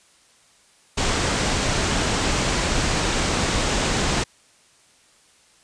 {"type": "low-pass noise", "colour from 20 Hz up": "pink", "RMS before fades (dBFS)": -22, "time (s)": [0.97, 4.24], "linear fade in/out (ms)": 10, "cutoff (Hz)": 8500, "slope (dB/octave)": 48, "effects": ["white hiss -56 dBFS RMS until 5.63 s", "resampled to 22050 Hz"]}